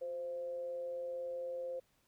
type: tone with amplitude modulation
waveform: sine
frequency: 521 Hz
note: C5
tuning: 7 cents flat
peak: -36 dBFS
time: 0.01-1.8 s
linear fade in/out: 10 ms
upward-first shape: sine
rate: 160 Hz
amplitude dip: 40%
effects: pink hiss -74 dBFS RMS until 2.07 s